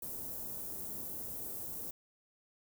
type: band-stop noise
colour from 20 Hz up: white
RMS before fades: -42 dBFS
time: 0.02-1.91 s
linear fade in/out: 5 ms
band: 500 to 14000 Hz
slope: 12 dB/octave
effects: none